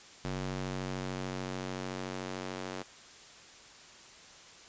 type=tone with high-pass filter sweep; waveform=square; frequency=46.77 Hz; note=F#1; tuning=19 cents sharp; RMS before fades=-38 dBFS; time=0.24-2.83 s; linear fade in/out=10 ms; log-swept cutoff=110 to 300 Hz; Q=0.74; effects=white hiss -53 dBFS RMS until 4.68 s + resampled to 16000 Hz